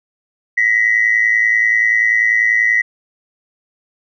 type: tone pair together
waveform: sine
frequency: 1899.7 / 2010 Hz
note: A#6 / B6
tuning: +32 / +30 cents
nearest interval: minor second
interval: 98 cents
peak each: -13 dBFS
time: 0.57-2.82 s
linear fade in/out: 10 ms
effects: tanh soft clip ceiling -3 dBFS